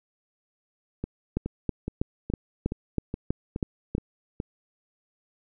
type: two click trains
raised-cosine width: 3 ms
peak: -17 / -12 dBFS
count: 9 / 9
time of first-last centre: 1.04-4.401 / 1.37-3.951 s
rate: 2.38 / 3.1 Hz
effects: none